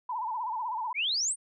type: tone with vibrato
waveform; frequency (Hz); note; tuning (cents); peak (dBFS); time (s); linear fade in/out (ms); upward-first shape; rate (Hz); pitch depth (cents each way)
sine; 932.3; A#5; 0; -30; 0.09-0.93; 5; sine; 16; 140
type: exponential sweep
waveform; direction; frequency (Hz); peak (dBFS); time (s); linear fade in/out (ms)
sine; up; 2093 to 9397; -26; 0.94-1.36; 50
effects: none